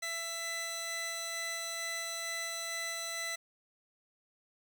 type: tone pair together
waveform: 15% pulse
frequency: 667.4 / 2000 Hz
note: E5 / B6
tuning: +21 / +21 cents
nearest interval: octave + perfect fifth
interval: 1900 cents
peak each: -36 / -31 dBFS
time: 0.02-3.36 s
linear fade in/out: 10 ms
effects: 11-bit